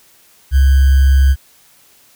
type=tone with sample-and-hold; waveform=sine; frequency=67.5 Hz; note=C#2; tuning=45 cents flat; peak=-6 dBFS; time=0.51-1.36 s; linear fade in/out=50 ms; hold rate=1575 Hz; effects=white hiss -49 dBFS RMS until 2.15 s